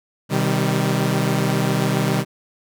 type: chord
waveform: sawtooth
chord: C minor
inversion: none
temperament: equal with one note detuned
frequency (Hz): 128.19 / 155.56 / 196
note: C3 / Eb3 / G3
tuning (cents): -35 / 0 / 0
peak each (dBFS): -18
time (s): 0.29-2.25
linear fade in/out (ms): 50
effects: none